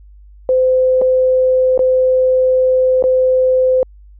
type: tone with dropouts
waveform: sine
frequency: 514 Hz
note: C5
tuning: 31 cents flat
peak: -9 dBFS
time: 0.49-3.83 s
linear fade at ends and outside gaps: 1 ms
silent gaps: 1.015-1.019 / 1.777-1.792 / 3.025-3.039 s
effects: added 50 Hz sine -38 dBFS peak until 4.19 s